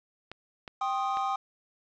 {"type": "clicks", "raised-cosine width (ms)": 0.3, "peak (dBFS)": -24, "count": 3, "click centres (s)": [0.316, 0.678, 1.171]}
{"type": "chord", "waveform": "triangle", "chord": "C minor", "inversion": "second", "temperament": "equal with one note detuned", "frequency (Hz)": [784, 1059.3, 1244.5], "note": ["G5", "C6", "Eb6"], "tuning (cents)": [0, 21, 0], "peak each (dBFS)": [-28, -33, -30], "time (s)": [0.81, 1.36], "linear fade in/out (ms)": 5}
{"effects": ["resampled to 16000 Hz", "9-bit"]}